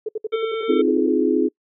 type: tone bursts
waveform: sine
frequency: 433.9 Hz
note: A4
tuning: 24 cents flat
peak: -21 dBFS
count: 12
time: 0.06-1.089 s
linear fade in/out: 5 ms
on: 28 ms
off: 63 ms
type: harmonic tone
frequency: 448.4 Hz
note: A4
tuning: 33 cents sharp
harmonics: 1 / 3 / 5 / 7 / 8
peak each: -22 / -32 / -36 / -39 / -40 dBFS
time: 0.32-0.82 s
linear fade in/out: 10 ms
type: chord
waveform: sine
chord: F minor seventh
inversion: second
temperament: just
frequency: 261.9 / 314.3 / 349.2 / 419.1 Hz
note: C4 / Eb4 / F4 / Ab4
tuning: +2 / +18 / 0 / +16 cents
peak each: -21 dBFS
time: 0.68-1.49 s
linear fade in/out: 20 ms
effects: noise-tail reverb RT60 0.1 s tail -26 dB re dry